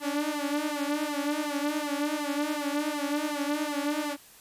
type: tone with flanger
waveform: sawtooth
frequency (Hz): 293.7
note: D4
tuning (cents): 0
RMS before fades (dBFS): -30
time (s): 0-4.17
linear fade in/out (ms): 50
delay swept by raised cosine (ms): 0.97 to 6.77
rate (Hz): 2.7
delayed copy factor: +1
effects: white hiss -53 dBFS RMS until 4.4 s + resampled to 32000 Hz